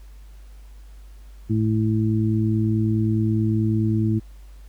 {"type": "harmonic tone", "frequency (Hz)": 109.4, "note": "A2", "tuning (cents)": -9, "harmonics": [1, 2, 3], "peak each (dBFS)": [-20, -23, -25], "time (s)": [1.49, 4.2], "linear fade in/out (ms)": 20, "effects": ["added 50 Hz sine -40 dBFS peak until 4.68 s", "pink hiss -58 dBFS RMS until 4.68 s"]}